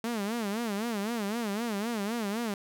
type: tone with vibrato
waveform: sawtooth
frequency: 217.5 Hz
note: A3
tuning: 20 cents flat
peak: -26 dBFS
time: 0.04-2.54 s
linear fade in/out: 2 ms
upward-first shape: sine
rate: 3.9 Hz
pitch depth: 170 cents each way
effects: none